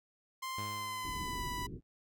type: tone with pitch glide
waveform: sawtooth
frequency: 1046.5 to 987.8 Hz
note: C6 to B5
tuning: 0 to 0 cents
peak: -34 dBFS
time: 0.42-1.67 s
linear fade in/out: 10 ms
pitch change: -100 cents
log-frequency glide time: 0.66-1.45 s
type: tone with exponential decay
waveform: sawtooth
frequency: 104.2 Hz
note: G#2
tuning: 6 cents sharp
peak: -37 dBFS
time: 0.58-1.83 s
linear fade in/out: 0 ms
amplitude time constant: 270 ms
type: low-pass noise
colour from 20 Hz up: pink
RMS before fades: -43 dBFS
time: 1.03-1.81 s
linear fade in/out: 50 ms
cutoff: 400 Hz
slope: 48 dB/octave
effects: none